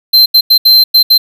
square tone bursts at uneven times, 4115 Hz, C8, 30 cents flat, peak -3 dBFS, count 6, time 0.13-0.26 / 0.34-0.41 / 0.5-0.58 / 0.65-0.84 / 0.94-1.03 / 1.1-1.18 s, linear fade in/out 10 ms, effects 7-bit

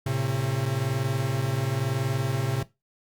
45% pulse tone pair together, 112.81 / 133.8 Hz, A2 / C3, +44 / +39 cents, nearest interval minor third, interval 295 cents, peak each -29 / -26 dBFS, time 0.06-2.63 s, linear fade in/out 5 ms, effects noise-tail reverb RT60 0.2 s tail -17 dB re dry + Opus 48 kbps

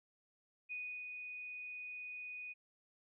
sine tone with ADSR envelope, 2481 Hz, D#7, 6 cents flat, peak -40 dBFS, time 0.69-2.54 s, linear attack 28 ms, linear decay 330 ms, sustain -4 dB, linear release 25 ms, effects none

